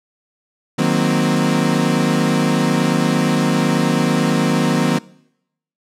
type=chord; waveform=35% pulse; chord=C half-diminished seventh; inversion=first; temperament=equal; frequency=155.56 / 185 / 233.1 / 261.6 Hz; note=Eb3 / Gb3 / Bb3 / C4; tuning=0 / 0 / 0 / 0 cents; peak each=-18 dBFS; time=0.78-4.99 s; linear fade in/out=10 ms; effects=noise-tail reverb RT60 0.8 s tail -23 dB re dry + low-pass 10000 Hz 12 dB/octave